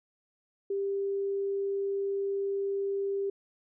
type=tone; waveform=sine; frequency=395.7 Hz; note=G4; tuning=16 cents sharp; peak=-28 dBFS; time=0.7-3.3 s; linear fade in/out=5 ms; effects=none